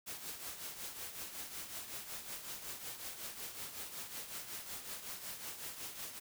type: noise with tremolo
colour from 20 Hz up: white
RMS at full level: -43 dBFS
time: 0.06-6.2 s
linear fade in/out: 20 ms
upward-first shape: triangle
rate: 5.4 Hz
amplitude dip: 65%
effects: none